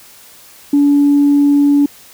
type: tone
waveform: sine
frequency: 286.3 Hz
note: D4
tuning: 44 cents flat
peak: -6 dBFS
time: 0.73-1.86 s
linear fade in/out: 5 ms
effects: tanh soft clip ceiling -3 dBFS + white hiss -41 dBFS RMS until 2.13 s